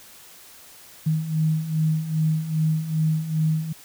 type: beating tone pair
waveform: sine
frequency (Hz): 155.56 / 158.06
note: D#3 / D#3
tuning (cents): 0 / +28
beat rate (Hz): 2.5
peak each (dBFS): -26 / -21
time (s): 1.06-3.73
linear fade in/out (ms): 10
effects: white hiss -47 dBFS RMS until 3.84 s